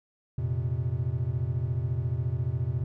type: chord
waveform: triangle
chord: F suspended fourth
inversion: none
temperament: equal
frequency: 87.31 / 116.54 / 130.81 Hz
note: F2 / Bb2 / C3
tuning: 0 / 0 / 0 cents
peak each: -31 / -28 / -28 dBFS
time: 0.38-2.84 s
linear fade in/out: 5 ms
effects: none